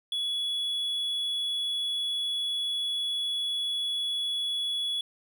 triangle tone, 3387 Hz, G#7, 33 cents sharp, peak -26 dBFS, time 0.12-5.01 s, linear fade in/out 2 ms, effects none

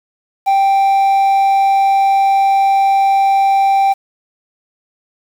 triangle tone with quantisation, 784 Hz, G5, in tune, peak -7 dBFS, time 0.46-3.94 s, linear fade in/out 20 ms, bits 6, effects none

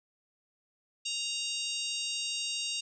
harmonic tone with a mistuned harmonic, 932.3 Hz, A#5, in tune, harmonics 3 / 4 / 5 / 6 / 7 / 8 / 9, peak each -36 / -38 / -40 / -42 / -43 / -44 / -45 dBFS, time 1.05-2.81 s, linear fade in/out 10 ms, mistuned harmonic 9, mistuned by -25 cents, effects none

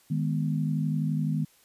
sine chord, G# minor, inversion second, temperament equal, 155.56 / 207.7 / 246.9 Hz, D#3 / G#3 / B3, 0 / 0 / 0 cents, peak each -26 / -32 / -32 dBFS, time 0.1-1.45 s, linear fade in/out 10 ms, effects white hiss -61 dBFS RMS until 1.64 s + resampled to 32000 Hz

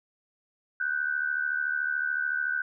sine tone pair together, 1478.3 / 1552 Hz, F#6 / G6, -2 / -18 cents, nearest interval minor second, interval 84 cents, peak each -28 / -30 dBFS, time 0.8-2.62 s, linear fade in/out 5 ms, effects none

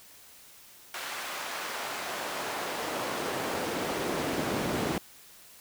brown noise with high-pass filter sweep, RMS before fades -33 dBFS, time 0.94-4.98 s, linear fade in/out 2 ms, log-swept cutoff 1300 to 220 Hz, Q 0.78, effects white hiss -53 dBFS RMS until 5.6 s

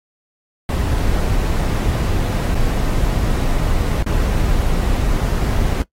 brown noise with dropouts, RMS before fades -17 dBFS, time 0.69-5.82 s, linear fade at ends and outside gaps 1 ms, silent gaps 2.547-2.551 / 4.026-4.063 s, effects noise-tail reverb RT60 0.1 s tail -18 dB re dry + AAC 48 kbps

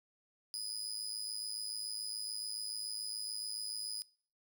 30% pulse tone with amplitude modulation, 4978 Hz, D#8, in tune, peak -32 dBFS, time 0.54-4.02 s, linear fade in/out 0 ms, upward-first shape sine, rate 107 Hz, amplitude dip 75%, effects noise-tail reverb RT60 0.5 s tail -23 dB re dry

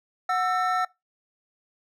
triangle tone cluster, 735 / 1329 / 1818 Hz, F#5 / E6 / A#6, -12 / +14 / -44 cents, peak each -23 / -23 / -31 dBFS, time 0.29-0.85 s, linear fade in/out 5 ms, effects noise-tail reverb RT60 0.2 s tail -22 dB re dry

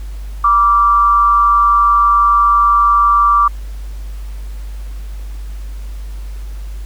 sine tone with amplitude modulation, 1167 Hz, D6, 11 cents flat, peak -5 dBFS, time 0.44-3.48 s, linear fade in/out 5 ms, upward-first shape sine, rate 200 Hz, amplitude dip 50%, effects added 50 Hz sine -23 dBFS peak until 6.85 s + pink hiss -44 dBFS RMS until 6.85 s

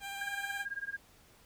15% pulse tone with vibrato, 795 Hz, G5, 24 cents sharp, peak -33 dBFS, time 0-0.66 s, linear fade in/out 50 ms, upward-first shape sine, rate 17 Hz, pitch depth 16 cents each way
sine tone with tremolo, 1621 Hz, G#6, 42 cents flat, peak -33 dBFS, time 0.21-0.97 s, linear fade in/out 5 ms, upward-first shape sine, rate 18 Hz, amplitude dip 95%
effects pink hiss -62 dBFS RMS until 1.45 s

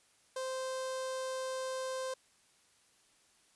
sawtooth tone with notch filter, 521 Hz, C5, 7 cents flat, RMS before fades -38 dBFS, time 0.36-2.14 s, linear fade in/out 5 ms, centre 2300 Hz, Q 1.3, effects white hiss -68 dBFS RMS until 3.55 s + resampled to 24000 Hz

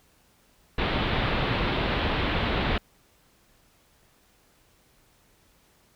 pink low-pass noise, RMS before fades -26 dBFS, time 0.78-2.78 s, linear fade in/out 5 ms, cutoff 3900 Hz, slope 48 dB/octave, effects pink hiss -62 dBFS RMS until 5.95 s

